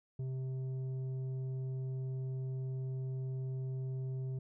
triangle tone with tanh clipping, 130.81 Hz, C3, in tune, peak -37 dBFS, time 0.19-4.39 s, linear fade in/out 5 ms, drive 11 dB, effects none

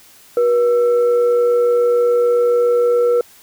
sine tone with frequency modulation, 481.7 Hz, B4, 43 cents flat, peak -11 dBFS, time 0.37-3.21 s, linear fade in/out 2 ms, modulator 853 Hz, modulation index 0.28, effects white hiss -46 dBFS RMS until 3.42 s

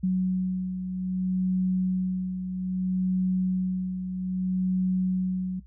sine beating tone pair, 185 / 185.62 Hz, F#3 / F#3, 0 / +6 cents, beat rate 0.62 Hz, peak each -24 / -32 dBFS, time 0.03-5.6 s, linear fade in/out 10 ms, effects noise-tail reverb RT60 0.1 s tail -18 dB re dry + added 60 Hz sine -47 dBFS peak until 5.66 s

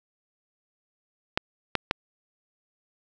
clicks, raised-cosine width 0.3 ms, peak -6 dBFS, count 3, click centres 1.375 / 1.753 / 1.911 s, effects none

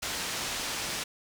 white low-pass noise, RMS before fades -34 dBFS, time 0.02-1.04 s, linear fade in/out 10 ms, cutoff 6300 Hz, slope 12 dB/octave, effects none

